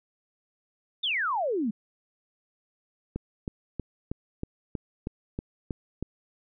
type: exponential sweep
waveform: sine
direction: down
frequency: 3716 to 199.7 Hz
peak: -25 dBFS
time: 1.03-1.71 s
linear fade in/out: 10 ms
type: click train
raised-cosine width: 3 ms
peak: -18 dBFS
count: 10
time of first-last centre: 3.16-6.026 s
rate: 3.14 Hz
effects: none